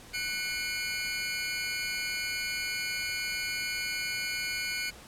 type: tone cluster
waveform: 25% pulse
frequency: 1489 / 2179 / 2389 Hz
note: F#6 / C#7 / D7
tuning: +11 / -30 / +29 cents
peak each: -34 / -30 / -33 dBFS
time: 0.13-4.91 s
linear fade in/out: 20 ms
effects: pink hiss -50 dBFS RMS until 5.07 s + low-pass 12000 Hz 12 dB/octave